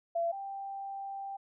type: tone pair in turn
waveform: sine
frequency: 677 / 786.9 Hz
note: E5 / G5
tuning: +46 / +6 cents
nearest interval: minor third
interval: 260 cents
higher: second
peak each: -28 / -37 dBFS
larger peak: first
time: 0.15-0.32 / 0.32-1.37 s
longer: second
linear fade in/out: 10 ms
effects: none